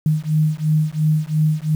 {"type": "beating tone pair", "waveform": "sine", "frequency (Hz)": [153.1, 156], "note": ["D#3", "D#3"], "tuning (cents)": [-28, 5], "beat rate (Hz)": 2.9, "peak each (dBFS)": -18, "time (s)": [0.06, 1.75], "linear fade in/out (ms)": 2, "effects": ["7-bit"]}